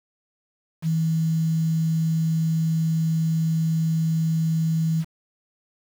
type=tone with quantisation; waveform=sine; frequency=161.4 Hz; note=E3; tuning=36 cents flat; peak=-19 dBFS; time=0.82-5.05 s; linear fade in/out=50 ms; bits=7; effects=none